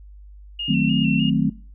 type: tone with vibrato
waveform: sine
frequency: 2777 Hz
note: F7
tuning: 10 cents flat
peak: -25 dBFS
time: 0.59-1.3 s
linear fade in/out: 5 ms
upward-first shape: square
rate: 3.3 Hz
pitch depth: 41 cents each way
type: chord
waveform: sine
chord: D# diminished seventh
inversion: none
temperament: equal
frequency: 155.56 / 185 / 220 / 261.6 Hz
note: D#3 / F#3 / A3 / C4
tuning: 0 / 0 / 0 / 0 cents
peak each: -22 dBFS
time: 0.68-1.5 s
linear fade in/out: 10 ms
effects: noise-tail reverb RT60 0.4 s tail -20 dB re dry + added 50 Hz sine -40 dBFS peak until 1.74 s